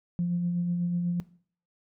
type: tone with tremolo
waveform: sine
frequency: 174.61 Hz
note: F3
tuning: in tune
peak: -23 dBFS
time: 0.19-1.2 s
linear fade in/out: 0 ms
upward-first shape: sine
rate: 8.1 Hz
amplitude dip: 30%
effects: noise-tail reverb RT60 0.5 s tail -20 dB re dry + tanh soft clip ceiling -19 dBFS